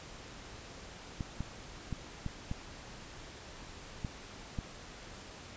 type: clicks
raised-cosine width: 5 ms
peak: -23 dBFS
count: 7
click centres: 1.208 / 1.406 / 1.927 / 2.263 / 2.514 / 4.048 / 4.588 s
effects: pink hiss -49 dBFS RMS until 5.56 s + resampled to 16000 Hz